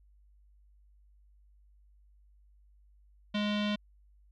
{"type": "tone with low-pass filter", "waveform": "square", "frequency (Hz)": 207.9, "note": "G#3", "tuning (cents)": 2, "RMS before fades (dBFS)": -31, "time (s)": [3.34, 3.76], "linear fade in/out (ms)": 10, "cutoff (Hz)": 3400, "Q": 3.9, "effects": ["added 50 Hz sine -59 dBFS peak until 4.31 s"]}